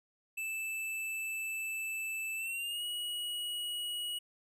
square tone with pitch glide, 2637 to 2909 Hz, E7 to F#7, 0 to -30 cents, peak -36 dBFS, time 0.37-4.19 s, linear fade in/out 10 ms, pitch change +170 cents, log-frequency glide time 2.36-2.84 s, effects none

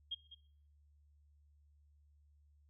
sine tone with echo, 3241 Hz, G#7, 43 cents flat, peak -37 dBFS, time 0.11-0.15 s, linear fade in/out 10 ms, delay 200 ms, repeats 1, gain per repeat -13 dB, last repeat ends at 0.35 s, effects noise-tail reverb RT60 0.6 s tail -19 dB re dry + added 73 Hz sine -65 dBFS peak until 2.69 s

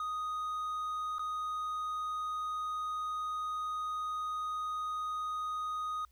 triangle tone with dropouts, 1244.5 Hz, D#6, in tune, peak -32 dBFS, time 0-6.05 s, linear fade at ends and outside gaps 2 ms, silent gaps 1.184-1.193 s, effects added 60 Hz sine -62 dBFS peak until 6.11 s + white hiss -74 dBFS RMS until 6.11 s

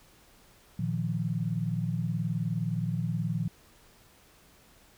sine chord, Bb suspended fourth, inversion none, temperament equal, 116.54 / 155.56 / 174.61 Hz, Bb2 / Eb3 / F3, 0 / 0 / 0 cents, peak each -32 dBFS, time 0.79-3.48 s, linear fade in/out 5 ms, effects pink hiss -59 dBFS RMS until 4.97 s

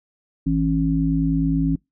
harmonic tone, 54.6 Hz, A1, 13 cents flat, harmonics 1 / 3 / 5, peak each -25 / -21 / -20 dBFS, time 0.46-1.76 s, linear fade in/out 10 ms, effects noise-tail reverb RT60 0.2 s tail -26 dB re dry

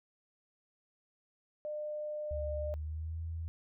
sine tone, 602 Hz, D5, 43 cents sharp, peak -36 dBFS, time 1.65-2.74 s, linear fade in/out 0 ms
sine tone with pitch glide, 73.42 to 81.94 Hz, D2 to E2, 0 to -10 cents, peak -36 dBFS, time 2.31-3.48 s, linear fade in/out 0 ms, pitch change +190 cents, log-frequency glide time 2.59-3.2 s
effects none

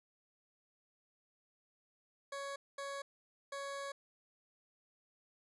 20% pulse tone bursts at uneven times, 557 Hz, C#5, 8 cents sharp, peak -36 dBFS, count 3, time 2.32-2.56 / 2.78-3.02 / 3.52-3.92 s, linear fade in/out 5 ms, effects resampled to 22050 Hz

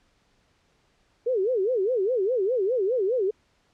sine tone with vibrato, 440 Hz, A4, in tune, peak -21 dBFS, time 1.26-3.31 s, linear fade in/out 10 ms, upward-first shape sine, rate 4.9 Hz, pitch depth 290 cents each way, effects pink hiss -66 dBFS RMS until 3.73 s + low-pass 6000 Hz 12 dB/octave

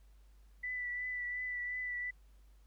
sine tone with vibrato, 1979 Hz, B6, 3 cents sharp, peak -36 dBFS, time 0.63-2.11 s, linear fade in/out 10 ms, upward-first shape triangle, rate 2.8 Hz, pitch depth 25 cents each way, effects added 50 Hz sine -58 dBFS peak until 2.66 s + pink hiss -74 dBFS RMS until 2.66 s

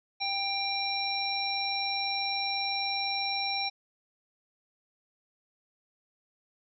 harmonic tone, 791 Hz, G5, 15 cents sharp, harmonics 1 / 3 / 5 / 7, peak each -34 / -34 / -34 / -34 dBFS, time 0.2-3.7 s, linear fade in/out 20 ms, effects none

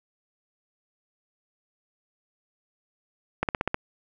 slowing click train, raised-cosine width 0.5 ms, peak -9 dBFS, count 6, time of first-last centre 3.43-3.744 s, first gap 58 ms, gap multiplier 1.04, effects none

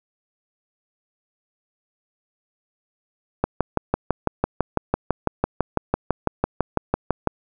click train, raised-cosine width 1 ms, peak -4 dBFS, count 24, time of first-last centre 3.44-7.273 s, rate 6 Hz, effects none

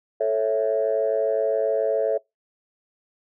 sine chord, A major, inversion none, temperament equal with one note detuned, 440 / 551.8 / 659.3 Hz, A4 / C#5 / E5, 0 / -8 / 0 cents, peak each -23 dBFS, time 0.2-2.18 s, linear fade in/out 10 ms, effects noise-tail reverb RT60 0.2 s tail -26 dB re dry + tanh soft clip ceiling -12 dBFS

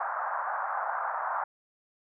pink band-pass noise, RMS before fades -32 dBFS, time 0-1.44 s, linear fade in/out 5 ms, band 690 to 1500 Hz, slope 48 dB/octave, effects none

